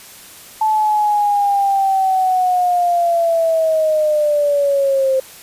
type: linear sweep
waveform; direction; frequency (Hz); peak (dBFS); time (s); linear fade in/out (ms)
sine; down; 873 to 524; -12; 0.61-5.2; 5
effects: white hiss -39 dBFS RMS until 5.42 s + resampled to 32000 Hz